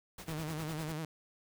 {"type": "noise with tremolo", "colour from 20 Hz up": "pink", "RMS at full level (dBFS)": -45, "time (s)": [0.18, 0.92], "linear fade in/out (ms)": 2, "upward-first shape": "sine", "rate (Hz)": 9.9, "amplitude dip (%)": 80}
{"type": "tone with vibrato", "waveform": "sawtooth", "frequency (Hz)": 156.9, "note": "D#3", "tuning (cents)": 15, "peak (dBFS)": -33, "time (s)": [0.28, 1.05], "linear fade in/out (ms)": 2, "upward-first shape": "sine", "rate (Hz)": 10, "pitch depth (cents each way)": 77}
{"effects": []}